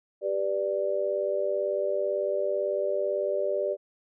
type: chord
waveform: sine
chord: G major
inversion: none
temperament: just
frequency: 392 / 490 / 588 Hz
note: G4 / B4 / D5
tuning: 0 / -14 / +2 cents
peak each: -30 / -33 / -27 dBFS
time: 0.21-3.77 s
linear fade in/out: 50 ms
effects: none